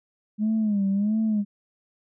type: tone with vibrato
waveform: sine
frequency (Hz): 207.7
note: G#3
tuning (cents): 0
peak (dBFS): -19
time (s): 0.38-1.45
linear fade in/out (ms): 50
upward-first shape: sine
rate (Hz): 1.5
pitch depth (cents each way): 110
effects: tanh soft clip ceiling -17 dBFS